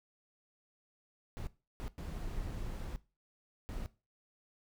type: noise bursts at uneven times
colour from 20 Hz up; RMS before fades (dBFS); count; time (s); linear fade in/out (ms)
brown; -40; 4; 1.37-1.47 / 1.8-1.88 / 1.98-2.96 / 3.69-3.86; 0
effects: noise-tail reverb RT60 0.3 s tail -18 dB re dry